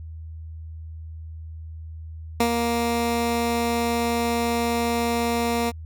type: tone with ADSR envelope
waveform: 15% pulse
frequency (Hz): 234.6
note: A#3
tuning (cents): +11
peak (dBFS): -10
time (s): 2.4-5.72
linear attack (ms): 4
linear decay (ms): 76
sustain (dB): -5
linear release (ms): 35
effects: added 80 Hz sine -34 dBFS peak until 5.85 s